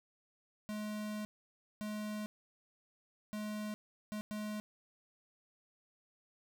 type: tone bursts at uneven times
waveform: square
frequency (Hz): 211.6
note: G#3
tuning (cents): +33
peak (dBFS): -39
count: 5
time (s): 0.69-1.25 / 1.81-2.26 / 3.33-3.74 / 4.12-4.21 / 4.31-4.6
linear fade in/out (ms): 0
effects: none